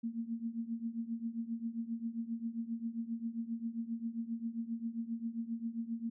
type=tone with tremolo; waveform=sine; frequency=230 Hz; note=A#3; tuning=23 cents flat; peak=-32 dBFS; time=0.03-6.1 s; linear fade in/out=10 ms; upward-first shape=triangle; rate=7.5 Hz; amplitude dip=90%; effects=none